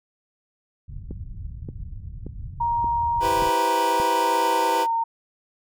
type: low-pass noise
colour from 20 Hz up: white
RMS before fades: -35 dBFS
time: 0.88-3.5 s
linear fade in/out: 10 ms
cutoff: 110 Hz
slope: 24 dB/octave
type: click train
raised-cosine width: 3 ms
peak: -20 dBFS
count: 6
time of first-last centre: 1.11-4 s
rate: 1.73 Hz
type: tone with pitch glide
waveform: sine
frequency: 939 to 917 Hz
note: A#5 to A#5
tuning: +12 to -29 cents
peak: -20 dBFS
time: 2.6-5.04 s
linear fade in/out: 10 ms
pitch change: -41 cents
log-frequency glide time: 4.09-4.72 s
type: chord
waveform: 25% pulse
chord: C major seventh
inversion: first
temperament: equal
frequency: 329.6 / 392 / 493.9 / 523.3 Hz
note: E4 / G4 / B4 / C5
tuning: 0 / 0 / 0 / 0 cents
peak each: -27 / -26 / -22 / -28 dBFS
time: 3.2-4.87 s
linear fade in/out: 50 ms
effects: none